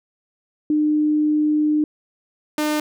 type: tone pair in turn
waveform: sine / sawtooth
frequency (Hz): 302.4 / 302.4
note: D#4 / D#4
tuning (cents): -49 / -49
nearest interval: unison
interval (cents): 0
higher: neither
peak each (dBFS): -15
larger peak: neither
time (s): 0.7-1.84 / 2.58-2.8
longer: first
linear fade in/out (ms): 2
effects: none